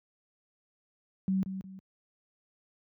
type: tone with echo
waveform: sine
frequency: 190.5 Hz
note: G3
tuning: 49 cents flat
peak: -25 dBFS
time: 1.28-1.43 s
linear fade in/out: 0 ms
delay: 180 ms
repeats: 2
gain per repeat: -9 dB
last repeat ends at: 1.79 s
effects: high-pass 80 Hz 12 dB/octave